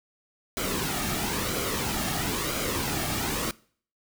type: noise with flanger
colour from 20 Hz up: pink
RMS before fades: -29 dBFS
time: 0.57-3.51 s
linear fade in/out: 0 ms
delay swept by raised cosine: 1.1 to 2.03 ms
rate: 1 Hz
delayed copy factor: -0.55
effects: noise-tail reverb RT60 0.5 s tail -22 dB re dry